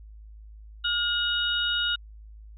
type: tone cluster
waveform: sine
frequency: 1424 / 2915 / 3730 Hz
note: F6 / F#7 / A#7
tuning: +33 / -26 / 0 cents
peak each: -28 dBFS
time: 0.84-1.96 s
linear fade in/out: 10 ms
effects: added 53 Hz sine -43 dBFS peak until 2.57 s